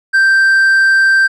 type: tone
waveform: triangle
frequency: 1568 Hz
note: G6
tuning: in tune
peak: -5 dBFS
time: 0.13-1.28 s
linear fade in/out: 20 ms
effects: resampled to 24000 Hz